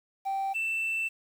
triangle tone pair in turn, 780 / 2666 Hz, G5 / E7, -9 / +19 cents, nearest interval octave + major sixth, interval 2128 cents, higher second, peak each -25 dBFS, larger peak neither, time 0.25-0.54 / 0.54-1.09 s, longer second, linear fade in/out 20 ms, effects tanh soft clip ceiling -22 dBFS + 9-bit

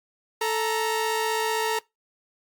sawtooth tone pair together, 440 / 935.6 Hz, A4 / A#5, 0 / +6 cents, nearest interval octave + minor second, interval 1306 cents, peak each -22 / -23 dBFS, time 0.41-1.79 s, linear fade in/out 5 ms, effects noise-tail reverb RT60 0.2 s tail -24 dB re dry + Opus 48 kbps

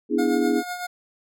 sine chord, E dominant seventh, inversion second, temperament equal, 246.9 / 293.7 / 329.6 / 415.3 Hz, B3 / D4 / E4 / G#4, 0 / 0 / 0 / 0 cents, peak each -24 dBFS, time 0.09-0.63 s, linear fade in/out 50 ms
25% pulse tone with tremolo, 717 Hz, F5, 45 cents sharp, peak -23 dBFS, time 0.18-0.87 s, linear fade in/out 10 ms, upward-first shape triangle, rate 7.9 Hz, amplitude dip 60%
effects none

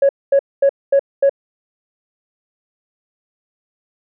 sine tone bursts, 554.4 Hz, C#5, in tune, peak -7 dBFS, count 5, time 0.02-1.295 s, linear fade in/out 5 ms, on 71 ms, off 230 ms, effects tanh soft clip ceiling -6 dBFS

